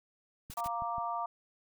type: click train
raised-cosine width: 5 ms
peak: -35 dBFS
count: 4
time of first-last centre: 0.5-0.982 s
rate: 6.22 Hz
type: noise bursts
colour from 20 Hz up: white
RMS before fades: -47 dBFS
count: 3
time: 0.5-0.678 s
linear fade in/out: 5 ms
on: 40 ms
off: 29 ms
type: chord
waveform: sine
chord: Bb major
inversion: second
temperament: equal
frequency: 698.5 / 932.3 / 1174.7 Hz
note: F5 / Bb5 / D6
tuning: 0 / 0 / 0 cents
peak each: -37 dBFS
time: 0.57-1.26 s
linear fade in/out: 5 ms
effects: none